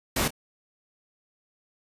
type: noise with echo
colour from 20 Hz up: pink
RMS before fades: -25 dBFS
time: 0.16-0.28 s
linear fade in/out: 5 ms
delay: 26 ms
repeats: 1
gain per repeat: -14 dB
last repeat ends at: 0.306 s
effects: resampled to 32000 Hz